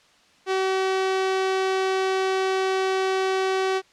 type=tone; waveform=sawtooth; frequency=380.2 Hz; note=F#4; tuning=47 cents sharp; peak=-17 dBFS; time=0.46-3.82 s; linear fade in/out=50 ms; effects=white hiss -57 dBFS RMS until 3.92 s + low-pass 5000 Hz 12 dB/octave